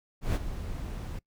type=noise with ADSR envelope; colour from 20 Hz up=brown; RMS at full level=-24 dBFS; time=0.21-1.19 s; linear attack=140 ms; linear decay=32 ms; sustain=-12 dB; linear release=4 ms; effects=noise-tail reverb RT60 0.1 s tail -22 dB re dry